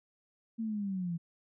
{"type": "linear sweep", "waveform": "sine", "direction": "down", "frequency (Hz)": [229, 164.81], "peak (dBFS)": -32, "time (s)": [0.58, 1.18], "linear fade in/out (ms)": 20, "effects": []}